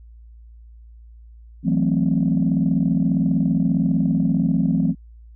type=chord; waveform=sine; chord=F# half-diminished seventh; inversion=third; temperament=equal; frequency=164.81 / 185 / 220 / 261.6 Hz; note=E3 / F#3 / A3 / C4; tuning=0 / 0 / 0 / 0 cents; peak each=-20 / -21 / -22 / -21 dBFS; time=1.63-4.95 s; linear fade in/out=50 ms; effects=tanh soft clip ceiling -9 dBFS + added 57 Hz sine -41 dBFS peak until 5.35 s